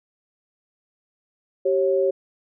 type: tone pair together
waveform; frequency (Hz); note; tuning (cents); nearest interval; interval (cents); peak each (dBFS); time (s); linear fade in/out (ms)
sine; 386.4 / 546.5; G4 / C#5; -25 / -25; tritone; 600; -20; 1.65-2.11; 10
effects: none